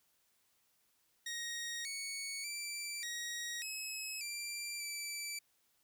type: tone with pitch steps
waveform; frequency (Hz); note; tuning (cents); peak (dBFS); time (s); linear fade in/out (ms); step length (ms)
15% pulse; 1876 / 2225 / 2341 / 1892 / 2571 / 2361 / 2325; A#6 / C#7 / D7 / A#6 / E7 / D7 / D7; +11 / +6 / -6 / +25 / -44 / +9 / -18; -33; 1.26-5.39; 5; 590
effects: white hiss -75 dBFS RMS until 5.83 s